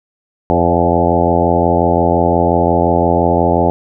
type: harmonic tone with a mistuned harmonic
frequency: 85.7 Hz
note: F2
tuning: 32 cents flat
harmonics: 1 / 2 / 3 / 4 / 5 / 6 / 7 / 8 / 9 / 10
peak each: -19 / -19 / -19 / -19 / -19 / -19 / -19 / -19 / -19 / -19 dBFS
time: 0.5-3.7 s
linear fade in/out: 0 ms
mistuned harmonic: 7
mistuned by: -20 cents
effects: none